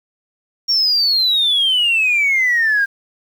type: exponential sweep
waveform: sine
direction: down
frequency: 5588 to 1590 Hz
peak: -11 dBFS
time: 0.68-2.86 s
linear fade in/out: 20 ms
effects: tanh soft clip ceiling -9 dBFS + 7-bit